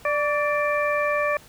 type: harmonic tone with a mistuned harmonic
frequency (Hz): 590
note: D5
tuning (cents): +8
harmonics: 1 / 2 / 3 / 4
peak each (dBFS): -23 / -26 / -28 / -29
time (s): 0.05-1.37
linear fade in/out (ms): 2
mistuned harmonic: 2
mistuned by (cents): -44
effects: pink hiss -49 dBFS RMS until 1.48 s